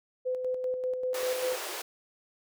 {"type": "tone with tremolo", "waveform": "sine", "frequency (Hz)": 508, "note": "B4", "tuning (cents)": 49, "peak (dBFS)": -27, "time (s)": [0.25, 1.57], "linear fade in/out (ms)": 20, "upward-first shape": "square", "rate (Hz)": 5.1, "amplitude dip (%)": 40}
{"type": "high-pass noise", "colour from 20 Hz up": "pink", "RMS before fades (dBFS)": -37, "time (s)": [1.14, 1.82], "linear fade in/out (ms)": 5, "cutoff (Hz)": 340, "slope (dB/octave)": 96}
{"effects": []}